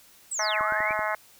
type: linear two-way sweep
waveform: sine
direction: down then up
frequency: 8250 to 1046.5 to 2406 Hz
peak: -28 dBFS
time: 0.31-0.93 s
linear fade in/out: 10 ms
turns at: 0.61 s
type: harmonic tone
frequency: 213.2 Hz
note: G#3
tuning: 46 cents sharp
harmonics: 3 / 4 / 5 / 6 / 7 / 8 / 9 / 10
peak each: -31 / -32 / -33 / -34 / -34 / -35 / -36 / -36 dBFS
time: 0.39-1.15 s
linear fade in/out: 2 ms
type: clicks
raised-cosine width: 2 ms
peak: -28 dBFS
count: 5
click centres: 0.609 / 0.723 / 0.805 / 0.908 / 0.992 s
effects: white hiss -55 dBFS RMS until 1.39 s